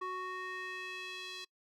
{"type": "tone with band-pass filter sweep", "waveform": "square", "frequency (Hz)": 370, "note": "F#4", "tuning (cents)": 0, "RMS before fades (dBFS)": -42, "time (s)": [0.01, 1.45], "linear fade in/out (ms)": 10, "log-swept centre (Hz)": [1100, 4000], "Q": 2, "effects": ["noise-tail reverb RT60 0.1 s tail -24 dB re dry"]}